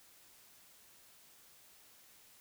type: silence
effects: white hiss -62 dBFS RMS until 2.4 s